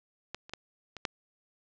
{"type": "clicks", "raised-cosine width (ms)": 0.2, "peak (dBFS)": [-19, -30, -19, -24, -12], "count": 5, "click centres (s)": [0.346, 0.495, 0.536, 0.967, 1.052], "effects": ["low-pass 6000 Hz 12 dB/octave"]}